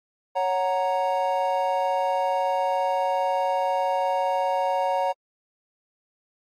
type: chord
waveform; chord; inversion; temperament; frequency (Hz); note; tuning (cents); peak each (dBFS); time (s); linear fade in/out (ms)
triangle; F# major; second; equal; 554.4 / 740 / 932.3; C#5 / F#5 / A#5; 0 / 0 / 0; -24; 0.35-5.13; 20
effects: AAC 48 kbps